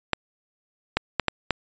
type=clicks; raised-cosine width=0.3 ms; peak=-4 dBFS; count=5; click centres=0.133 / 0.97 / 1.197 / 1.283 / 1.507 s; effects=resampled to 16000 Hz